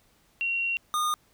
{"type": "tone pair in turn", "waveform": ["sine", "square"], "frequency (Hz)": [2745, 1222.8], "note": ["F7", "D#6"], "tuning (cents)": [-31, -30], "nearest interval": "octave + major second", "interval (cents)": 1399, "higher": "first", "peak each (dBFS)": -25, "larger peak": "neither", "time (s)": [[0.41, 0.77], [0.94, 1.14]], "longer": "first", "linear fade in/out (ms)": 0, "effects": ["pink hiss -64 dBFS RMS until 1.33 s"]}